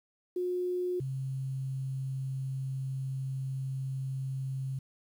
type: tone pair in turn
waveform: sine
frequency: 360 / 133.3 Hz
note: F#4 / C3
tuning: -47 / +33 cents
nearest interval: octave + perfect fourth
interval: 1720 cents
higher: first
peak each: -29 / -32 dBFS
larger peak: first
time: 0.36-1 / 1-4.79 s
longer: second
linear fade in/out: 5 ms
effects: 10-bit